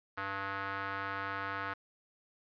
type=tone with band-pass filter; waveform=square; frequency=98 Hz; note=G2; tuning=in tune; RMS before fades=-38 dBFS; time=0.17-1.74 s; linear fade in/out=10 ms; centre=1400 Hz; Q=2.8; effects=resampled to 11025 Hz + 11-bit